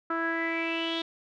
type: tone with low-pass filter sweep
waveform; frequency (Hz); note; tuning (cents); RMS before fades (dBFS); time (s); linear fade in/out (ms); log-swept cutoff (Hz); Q
sawtooth; 330.2; E4; +3; -30; 0.1-1.02; 5; 1400 to 3600; 7.8
effects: none